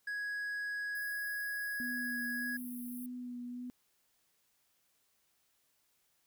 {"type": "tone", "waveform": "triangle", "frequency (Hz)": 1664, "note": "G#6", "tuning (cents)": 3, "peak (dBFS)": -34, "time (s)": [0.07, 2.57], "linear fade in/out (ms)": 5}
{"type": "high-pass noise", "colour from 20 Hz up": "pink", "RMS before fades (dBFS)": -50, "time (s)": [0.95, 3.06], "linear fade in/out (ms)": 2, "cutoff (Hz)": 9900, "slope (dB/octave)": 96}
{"type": "tone with vibrato", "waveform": "sine", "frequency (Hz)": 246, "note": "B3", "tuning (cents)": -7, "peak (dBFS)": -40, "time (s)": [1.8, 3.7], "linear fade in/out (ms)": 0, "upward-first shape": "sine", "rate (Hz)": 1.7, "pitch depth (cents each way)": 18}
{"effects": ["white hiss -75 dBFS RMS until 6.26 s"]}